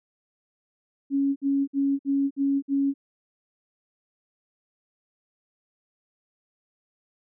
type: tone bursts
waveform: sine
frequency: 277.2 Hz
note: C#4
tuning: in tune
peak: -20 dBFS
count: 6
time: 1.1-2.94 s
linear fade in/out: 50 ms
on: 260 ms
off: 56 ms
effects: none